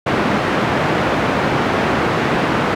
pink band-pass noise, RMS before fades -17 dBFS, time 0.06-2.75 s, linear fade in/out 10 ms, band 160 to 1900 Hz, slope 12 dB/octave, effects none

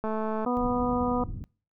click train, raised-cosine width 1 ms, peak -18 dBFS, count 90, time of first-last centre 0.04-0.448 s, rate 218 Hz
harmonic tone, 246 Hz, B3, 7 cents flat, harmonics 1 / 2 / 3 / 4 / 5, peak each -27 / -30 / -32 / -33 / -34 dBFS, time 0.46-1.24 s, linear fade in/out 5 ms
pink low-pass noise, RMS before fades -36 dBFS, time 0.57-1.44 s, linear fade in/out 0 ms, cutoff 240 Hz, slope 24 dB/octave
effects noise-tail reverb RT60 0.4 s tail -25 dB re dry

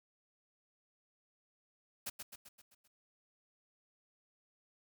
white noise with echo, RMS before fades -40 dBFS, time 2.06-2.1 s, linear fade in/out 10 ms, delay 130 ms, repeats 6, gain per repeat -5 dB, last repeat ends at 2.88 s, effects none

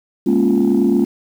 sine chord, Bb minor seventh, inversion third, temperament equal with one note detuned, 207.7 / 236.3 / 277.2 / 349.2 Hz, Ab3 / Bb3 / Db4 / F4, 0 / +24 / 0 / 0 cents, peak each -16 dBFS, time 0.26-1.05 s, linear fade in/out 10 ms, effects tanh soft clip ceiling -6 dBFS + 7-bit

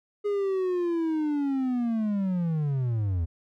triangle linear sweep, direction down, 415.3 to 79.1 Hz, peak -22 dBFS, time 0.24-3.26 s, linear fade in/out 20 ms, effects none

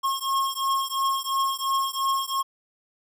square beating tone pair, 1080 / 1082.9 Hz, C#6 / C#6, -45 / -41 cents, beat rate 2.9 Hz, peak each -27 dBFS, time 0.03-2.43 s, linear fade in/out 20 ms, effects none

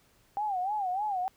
sine tone with vibrato, 785 Hz, G5, 2 cents sharp, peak -28 dBFS, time 0.37-1.28 s, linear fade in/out 0 ms, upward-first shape sine, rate 3.3 Hz, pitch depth 150 cents each way, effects pink hiss -65 dBFS RMS until 1.36 s

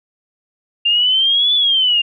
sine exponential two-way sweep, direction up then down, 2785 to 3490 to 2785 Hz, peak -11 dBFS, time 0.85-2.02 s, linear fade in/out 10 ms, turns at 1.54 s, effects none

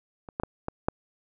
clicks, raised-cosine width 1 ms, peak -27 / -15 / -14 / -16 / -9 dBFS, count 5, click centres 0.288 / 0.399 / 0.435 / 0.684 / 0.885 s, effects none

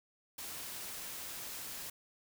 white noise, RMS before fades -44 dBFS, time 0.38-1.9 s, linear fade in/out 5 ms, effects none

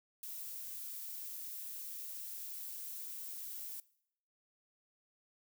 violet noise, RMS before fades -45 dBFS, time 0.23-3.8 s, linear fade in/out 2 ms, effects noise-tail reverb RT60 0.7 s tail -21 dB re dry

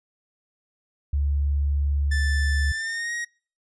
sine tone, 71.3 Hz, C#2, 49 cents sharp, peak -20 dBFS, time 1.13-2.72 s, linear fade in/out 5 ms
45% pulse tone with pitch glide, 1760 to 1886.3 Hz, A6 to A#6, 0 to +20 cents, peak -27 dBFS, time 2.11-3.25 s, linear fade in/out 10 ms, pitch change +120 cents, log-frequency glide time 2.71-3.13 s
effects noise-tail reverb RT60 0.4 s tail -25 dB re dry + resampled to 22050 Hz

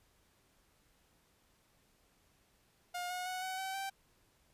sawtooth tone with pitch steps, 712 / 724.9 / 738 / 751.3 / 764.9 / 778.7 Hz, F5 / F#5 / F#5 / F#5 / G5 / G5, +33 / -36 / -5 / +26 / -43 / -12 cents, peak -34 dBFS, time 2.94-3.9 s, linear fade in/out 10 ms, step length 160 ms, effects pink hiss -71 dBFS RMS until 4.53 s + resampled to 32000 Hz

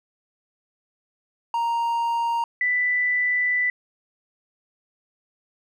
triangle / sine tone pair in turn, 932.3 / 1984.6 Hz, A#5 / B6, 0 / +8 cents, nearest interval octave + minor second, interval 1308 cents, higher second, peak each -19 dBFS, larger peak neither, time 1.54-2.44 / 2.61-3.7 s, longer second, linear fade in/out 2 ms, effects none

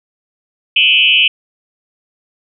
sine tone with frequency modulation, 2794 Hz, F7, in tune, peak -7 dBFS, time 0.76-1.28 s, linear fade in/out 5 ms, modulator 140 Hz, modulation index 2.4, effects none

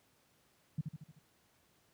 sine tone with echo, 153.1 Hz, D#3, 28 cents flat, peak -31 dBFS, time 0.78-0.81 s, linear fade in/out 5 ms, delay 76 ms, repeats 5, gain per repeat -5 dB, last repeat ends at 1.19 s, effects pink hiss -71 dBFS RMS until 1.93 s + high-pass 80 Hz 12 dB/octave

